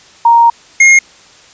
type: tone pair in turn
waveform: sine / square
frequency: 933 / 2141 Hz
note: A#5 / C7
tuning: +1 / +39 cents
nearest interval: octave + major second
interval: 1438 cents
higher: second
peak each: -3 dBFS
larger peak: neither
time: 0.25-0.5 / 0.8-0.99 s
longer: first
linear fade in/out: 5 ms
effects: white hiss -41 dBFS RMS until 1.53 s + resampled to 16000 Hz